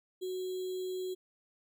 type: tone with sample-and-hold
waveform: sine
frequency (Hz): 370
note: F#4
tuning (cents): 0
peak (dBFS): -34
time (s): 0.21-1.15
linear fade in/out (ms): 20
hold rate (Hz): 3675
effects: none